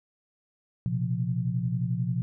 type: chord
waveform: sine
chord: Bb suspended second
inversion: none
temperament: equal with one note detuned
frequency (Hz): 119.54 / 130.81 / 174.61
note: Bb2 / C3 / F3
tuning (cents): +44 / 0 / 0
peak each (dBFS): -29 / -30 / -30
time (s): 0.86-2.22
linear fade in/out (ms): 0
effects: none